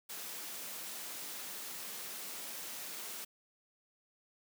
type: high-pass noise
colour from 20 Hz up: white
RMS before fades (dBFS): -44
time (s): 0.09-3.25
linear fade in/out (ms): 10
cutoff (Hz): 160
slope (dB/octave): 24
effects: none